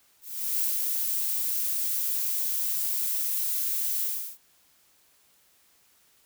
violet noise with ADSR envelope, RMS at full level -26 dBFS, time 0.21-4.38 s, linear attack 400 ms, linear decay 150 ms, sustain -2 dB, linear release 340 ms, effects white hiss -63 dBFS RMS until 6.25 s

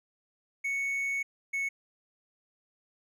triangle tone pair in turn, 2217 / 2207 Hz, C#7 / C#7, 0 / -8 cents, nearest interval unison, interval 8 cents, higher first, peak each -27 dBFS, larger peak neither, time 0.64-1.23 / 1.53-1.69 s, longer first, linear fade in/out 10 ms, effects none

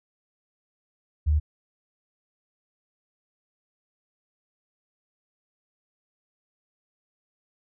sine tone, 75.5 Hz, D2, 48 cents sharp, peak -18 dBFS, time 1.26-1.4 s, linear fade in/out 20 ms, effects none

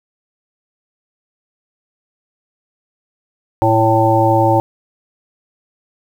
harmonic tone, 111.5 Hz, A2, 23 cents sharp, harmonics 1 / 3 / 5 / 7 / 8, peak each -16 / -16 / -16 / -16 / -16 dBFS, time 3.62-4.6 s, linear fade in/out 0 ms, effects 7-bit

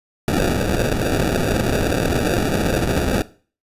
violet noise with sample-and-hold, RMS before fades -19 dBFS, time 0.28-3.22 s, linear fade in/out 0 ms, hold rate 1050 Hz, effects noise-tail reverb RT60 0.4 s tail -18 dB re dry + resampled to 32000 Hz

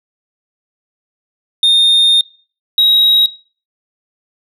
sine tone pair in turn, 3660 / 3815 Hz, A#7 / A#7, -32 / +39 cents, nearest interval minor second, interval 71 cents, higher second, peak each -4 dBFS, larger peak neither, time 1.63-2.21 / 2.78-3.26 s, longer first, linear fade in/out 2 ms, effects noise-tail reverb RT60 0.4 s tail -22 dB re dry + tanh soft clip ceiling -6 dBFS

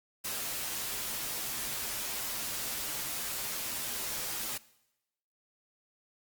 white noise with comb filter, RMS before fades -36 dBFS, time 0.24-4.58 s, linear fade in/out 10 ms, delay 11 ms, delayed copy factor -0.55, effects noise-tail reverb RT60 0.9 s tail -20 dB re dry + Opus 48 kbps

